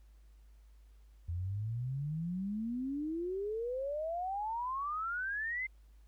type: exponential sweep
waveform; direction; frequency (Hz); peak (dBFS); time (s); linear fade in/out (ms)
sine; up; 82.7 to 2106; -34; 1.28-5.67; 10
effects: added 52 Hz sine -56 dBFS peak until 6.07 s + pink hiss -75 dBFS RMS until 6.07 s